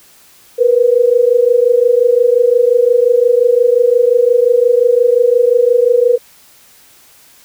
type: tone pair together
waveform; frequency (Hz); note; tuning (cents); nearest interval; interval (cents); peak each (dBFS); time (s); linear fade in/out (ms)
sine; 471.8 / 497.5; A#4 / B4; +21 / +13; minor second; 92; -10; 0.58-6.18; 20
effects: white hiss -45 dBFS RMS until 7.44 s